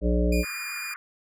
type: harmonic tone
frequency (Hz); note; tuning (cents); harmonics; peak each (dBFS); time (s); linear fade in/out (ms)
59.9; A#1; +48; 1 / 3 / 5 / 7 / 9 / 10; -22 / -27 / -29 / -30 / -32 / -32; 0.01-0.45; 50
type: tone with vibrato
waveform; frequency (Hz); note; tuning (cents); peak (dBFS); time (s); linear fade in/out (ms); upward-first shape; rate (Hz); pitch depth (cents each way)
sawtooth; 2423; D#7; -47; -29; 0.32-0.94; 5; sine; 8; 9
type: band-pass noise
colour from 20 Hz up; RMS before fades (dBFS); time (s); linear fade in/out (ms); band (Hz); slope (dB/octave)
white; -40; 0.43-0.96; 0; 1200 to 1900; 48
effects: none